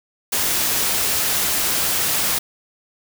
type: noise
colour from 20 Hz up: white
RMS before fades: -20 dBFS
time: 0.32-2.39 s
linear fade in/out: 10 ms
effects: none